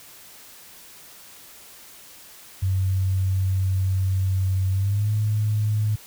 sine tone with pitch glide, 94.8 to 106.41 Hz, F#2 to G#2, +43 to +43 cents, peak -19 dBFS, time 2.62-5.96 s, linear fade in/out 10 ms, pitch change +200 cents, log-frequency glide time 4.71-5.11 s, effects white hiss -46 dBFS RMS until 6.06 s

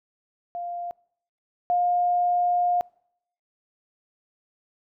sine tone pair in turn, 698.5 / 709.1 Hz, F5 / F5, 0 / +26 cents, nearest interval unison, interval 26 cents, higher second, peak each -29 / -19 dBFS, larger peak second, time 0.55-0.91 / 1.7-2.81 s, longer second, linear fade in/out 0 ms, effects noise-tail reverb RT60 0.7 s tail -26 dB re dry

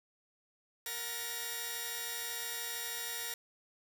5% pulse tone cluster, 466.5 / 735 / 1766 / 1899 Hz, A#4 / F#5 / A6 / A#6, +1 / -12 / +6 / +32 cents, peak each -33 / -37 / -34 / -29 dBFS, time 0.86-3.34 s, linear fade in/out 2 ms, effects 9-bit

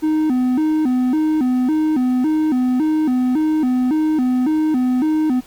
triangle tone with vibrato, 280 Hz, C#4, 18 cents sharp, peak -12 dBFS, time 0.02-5.41 s, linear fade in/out 20 ms, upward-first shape square, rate 1.8 Hz, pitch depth 180 cents each way, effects pink hiss -46 dBFS RMS until 5.46 s

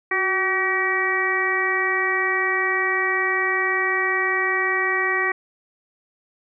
harmonic tone with a mistuned harmonic, 382.1 Hz, G4, 44 cents flat, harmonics 1 / 2 / 3 / 4 / 5 / 6, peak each -27 / -31 / -27 / -32 / -21 / -28 dBFS, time 0.11-5.32 s, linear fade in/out 5 ms, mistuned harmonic 1, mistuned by -54 cents, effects none

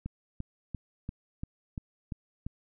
click train, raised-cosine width 5 ms, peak -23 dBFS, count 8, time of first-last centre 0.06-2.465 s, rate 2.91 Hz, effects none

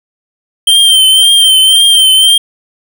square tone with vibrato, 3135 Hz, G7, 1 cent flat, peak -4 dBFS, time 0.67-2.38 s, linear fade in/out 5 ms, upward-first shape triangle, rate 1.9 Hz, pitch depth 46 cents each way, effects none

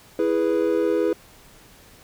triangle chord, E major, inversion none, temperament equal, 329.6 / 415.3 / 493.9 Hz, E4 / G#4 / B4, 0 / 0 / 0 cents, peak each -21 dBFS, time 0.19-1.13 s, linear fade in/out 2 ms, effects pink hiss -50 dBFS RMS until 2.03 s

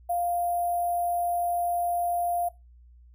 sine tone with sample-and-hold, 698.5 Hz, F5, in tune, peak -24 dBFS, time 0.09-2.49 s, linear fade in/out 10 ms, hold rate 11025 Hz, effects noise-tail reverb RT60 0.2 s tail -18 dB re dry + added 60 Hz sine -50 dBFS peak until 3.14 s

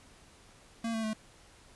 square tone with pitch steps, 228.7 / 223 / 217.4 Hz, A#3 / A3 / A3, -33 / +23 / -21 cents, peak -32 dBFS, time 0.84-1.134 s, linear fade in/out 5 ms, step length 98 ms, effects pink hiss -58 dBFS RMS until 1.75 s + resampled to 24000 Hz

